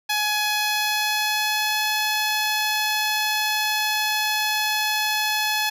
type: tone with pitch glide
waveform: 10% pulse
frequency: 843 to 853.3 Hz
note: G#5 to G#5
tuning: +26 to +47 cents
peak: -12 dBFS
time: 0.09-5.7 s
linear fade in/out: 10 ms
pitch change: +21 cents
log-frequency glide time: 0.55-1.83 s
effects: none